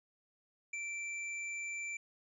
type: tone with ADSR envelope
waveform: square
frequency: 2342 Hz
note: D7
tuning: 5 cents flat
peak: -37 dBFS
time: 0.73-1.97 s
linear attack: 6 ms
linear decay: 21 ms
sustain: -2 dB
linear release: 4 ms
effects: resampled to 22050 Hz